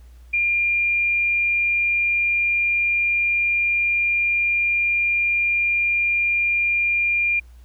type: tone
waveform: sine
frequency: 2400 Hz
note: D7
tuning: 37 cents sharp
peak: -17 dBFS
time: 0.33-7.4 s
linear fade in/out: 10 ms
effects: added 60 Hz sine -42 dBFS peak until 7.64 s + pink hiss -60 dBFS RMS until 7.64 s